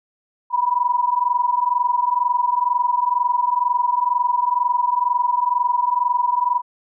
sine tone pair together, 967.9 / 990 Hz, B5 / B5, -35 / +4 cents, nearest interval unison, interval 39 cents, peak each -19 dBFS, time 0.5-6.62 s, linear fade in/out 50 ms, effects none

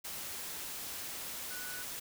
sine tone in noise, 1480 Hz, F#6, in tune, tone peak -45 dBFS, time 1.5-1.83 s, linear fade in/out 10 ms, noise white, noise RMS -42 dBFS, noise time 0.04-2 s, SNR -6 dB, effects none

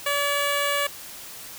5% pulse tone with notch filter, 572 Hz, D5, 46 cents flat, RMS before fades -24 dBFS, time 0.06-0.87 s, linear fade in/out 5 ms, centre 5300 Hz, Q 0.54, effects white hiss -40 dBFS RMS until 1.58 s

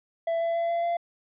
triangle tone with pitch steps, 666 / 671 / 676.1 / 681.2 / 686.3 Hz, E5 / E5 / E5 / F5 / F5, +18 / +31 / +44 / -43 / -30 cents, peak -22 dBFS, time 0.27-0.97 s, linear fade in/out 5 ms, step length 140 ms, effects resampled to 8000 Hz

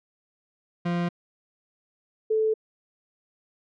40% pulse / sine tone pair in turn, 173.6 / 437.4 Hz, F3 / A4, -10 / -10 cents, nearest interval octave + major third, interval 1600 cents, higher second, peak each -23 / -20 dBFS, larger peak second, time 0.85-1.09 / 2.3-2.54 s, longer neither, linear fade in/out 10 ms, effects low-pass 3000 Hz 12 dB/octave

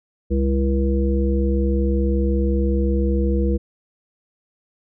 harmonic tone with a mistuned harmonic, 66.9 Hz, C2, 39 cents sharp, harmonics 1 / 3 / 5 / 7, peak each -18 / -23 / -25 / -26 dBFS, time 0.3-3.58 s, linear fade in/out 20 ms, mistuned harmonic 7, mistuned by +43 cents, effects none

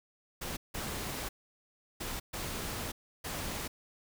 pink noise bursts at uneven times, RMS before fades -38 dBFS, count 5, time 0.41-0.57 / 0.74-1.29 / 2-2.2 / 2.33-2.92 / 3.24-3.68 s, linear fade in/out 10 ms, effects none

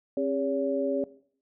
sine tone cluster, 270.2 / 405 / 567 Hz, C#4 / G#4 / C#5, -44 / -43 / +39 cents, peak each -29 / -31 / -28 dBFS, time 0.17-1.04 s, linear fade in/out 2 ms, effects noise-tail reverb RT60 0.6 s tail -19 dB re dry

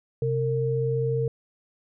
sine tone pair together, 130.81 / 457.4 Hz, C3 / A#4, 0 / -33 cents, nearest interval octave + minor seventh, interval 2167 cents, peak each -25 dBFS, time 0.22-1.28 s, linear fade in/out 2 ms, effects none

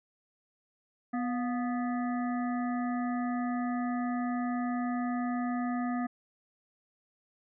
harmonic tone with a mistuned harmonic, 246.9 Hz, B3, in tune, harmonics 1 / 3 / 5 / 7 / 8, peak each -30 / -37 / -41 / -46 / -49 dBFS, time 1.13-6.07 s, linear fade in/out 10 ms, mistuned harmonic 3, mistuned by -62 cents, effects none

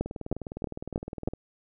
two click trains, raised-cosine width 2 ms, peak -13 / -22 dBFS, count 5 / 26, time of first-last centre 0.01-1.276 / 0.06-1.336 s, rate 3.16 / 19.6 Hz, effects none

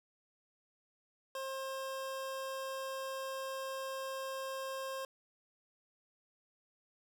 25% pulse tone, 533 Hz, C5, 32 cents sharp, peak -35 dBFS, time 1.35-5.05 s, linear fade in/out 2 ms, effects none

